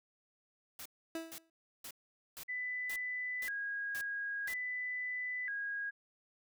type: noise bursts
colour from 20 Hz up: white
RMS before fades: -47 dBFS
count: 8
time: 0.79-4.538 s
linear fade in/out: 2 ms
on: 66 ms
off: 460 ms
type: tone with exponential decay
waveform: 30% pulse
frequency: 326.9 Hz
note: E4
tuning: 14 cents flat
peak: -33 dBFS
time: 1.15-1.5 s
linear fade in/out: 2 ms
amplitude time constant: 76 ms
type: tone with vibrato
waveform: sine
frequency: 1809 Hz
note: A6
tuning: 48 cents sharp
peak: -36 dBFS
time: 2.48-5.91 s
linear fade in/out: 20 ms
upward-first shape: square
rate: 0.5 Hz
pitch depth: 170 cents each way
effects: none